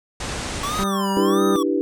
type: low-pass noise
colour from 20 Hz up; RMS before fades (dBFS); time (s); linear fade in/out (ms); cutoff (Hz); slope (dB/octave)
pink; -28; 0.2-0.84; 5; 9400; 48
type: tone with vibrato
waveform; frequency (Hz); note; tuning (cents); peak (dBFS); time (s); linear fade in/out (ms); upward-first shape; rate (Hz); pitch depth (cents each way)
square; 1100; C#6; -14; -25; 0.63-1.63; 5; sine; 1.5; 230
type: harmonic tone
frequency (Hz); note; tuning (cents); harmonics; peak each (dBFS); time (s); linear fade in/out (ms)
196; G3; 0; 1 / 2 / 3 / 4 / 5 / 6 / 7 / 8 / 9; -22 / -28 / -32 / -34 / -36 / -38 / -39 / -40 / -41; 0.79-1.56; 0
type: chord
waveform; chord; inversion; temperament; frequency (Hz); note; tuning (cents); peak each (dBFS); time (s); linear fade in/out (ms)
sine; E minor seventh; third; equal with one note detuned; 293.7 / 329.6 / 392 / 489.6; D4 / E4 / G4 / B4; 0 / 0 / 0 / -15; -22 / -23 / -23 / -27; 1.17-1.81; 0
effects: none